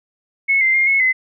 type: tone with pitch steps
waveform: sine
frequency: 2192 / 2083 / 2121 / 2186 / 2041 Hz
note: C#7 / C7 / C7 / C#7 / C7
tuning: -20 / -8 / +23 / -25 / -44 cents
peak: -12 dBFS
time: 0.48-1.13 s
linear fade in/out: 20 ms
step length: 130 ms
effects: none